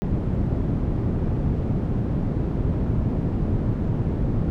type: low-pass noise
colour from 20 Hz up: white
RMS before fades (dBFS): -23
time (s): 0.02-4.5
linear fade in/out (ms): 0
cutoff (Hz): 180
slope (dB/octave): 12
effects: none